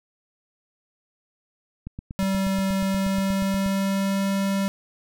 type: click train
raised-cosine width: 5 ms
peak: -21 dBFS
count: 16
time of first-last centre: 1.87-3.662 s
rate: 8.37 Hz
type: tone with pitch glide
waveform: square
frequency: 193.1 to 195.91 Hz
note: G3 to G3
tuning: -26 to -1 cents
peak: -22 dBFS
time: 2.19-4.68 s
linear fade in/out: 0 ms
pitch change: +25 cents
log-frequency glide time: 2.75-4.27 s
effects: none